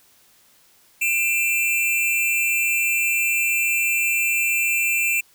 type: tone pair together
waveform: square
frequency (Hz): 2379 / 2670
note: D7 / E7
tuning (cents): +22 / +22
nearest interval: major second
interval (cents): 200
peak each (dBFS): -22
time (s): 1.01-5.21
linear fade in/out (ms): 10
effects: white hiss -56 dBFS RMS until 5.34 s